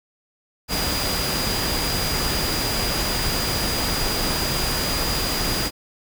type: tone in noise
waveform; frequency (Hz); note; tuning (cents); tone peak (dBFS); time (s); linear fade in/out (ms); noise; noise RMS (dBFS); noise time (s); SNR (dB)
sine; 4873; D#8; -37; -27; 0.68-5.71; 50; pink; -24; 0.68-5.71; -6
effects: none